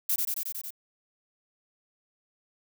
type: noise with echo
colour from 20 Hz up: violet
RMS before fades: -26 dBFS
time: 0.09-0.16 s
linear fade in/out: 5 ms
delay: 91 ms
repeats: 6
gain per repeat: -2 dB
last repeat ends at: 0.706 s
effects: none